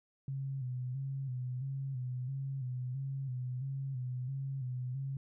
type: tone with vibrato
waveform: sine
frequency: 130.81 Hz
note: C3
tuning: in tune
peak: -35 dBFS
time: 0.28-5.17 s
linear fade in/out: 2 ms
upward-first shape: square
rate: 1.5 Hz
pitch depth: 66 cents each way
effects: none